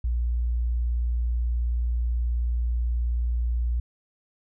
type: tone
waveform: sine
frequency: 59.3 Hz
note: A#1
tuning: 30 cents sharp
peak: -22 dBFS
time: 0.04-3.8 s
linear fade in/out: 5 ms
effects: none